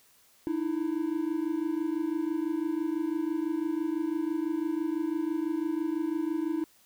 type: tone pair together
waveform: triangle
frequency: 303.6 / 329.6 Hz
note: D#4 / E4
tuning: -42 / 0 cents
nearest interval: minor second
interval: 142 cents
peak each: -29 / -28 dBFS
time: 0.47-6.64 s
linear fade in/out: 0 ms
effects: white hiss -62 dBFS RMS until 6.85 s